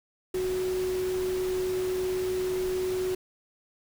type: tone in noise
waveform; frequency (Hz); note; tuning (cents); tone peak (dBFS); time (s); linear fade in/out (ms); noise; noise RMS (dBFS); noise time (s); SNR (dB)
sine; 370; F#4; 0; -26; 0.34-3.15; 5; pink; -40; 0.34-3.15; +11
effects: none